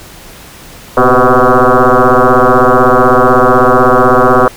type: tone with frequency modulation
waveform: sine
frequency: 370 Hz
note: F#4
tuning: in tune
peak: -3 dBFS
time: 0.97-4.48 s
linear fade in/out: 2 ms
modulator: 126 Hz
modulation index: 7.9
effects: pink hiss -33 dBFS RMS until 4.56 s